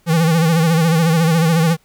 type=tone with vibrato; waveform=square; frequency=163.9 Hz; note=E3; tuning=10 cents flat; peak=-12 dBFS; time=0.06-1.77 s; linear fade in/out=50 ms; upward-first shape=sine; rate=14 Hz; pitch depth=74 cents each way; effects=pink hiss -57 dBFS RMS until 1.84 s